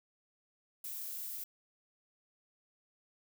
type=noise; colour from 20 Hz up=violet; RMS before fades=-42 dBFS; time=0.84-1.44 s; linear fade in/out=5 ms; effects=none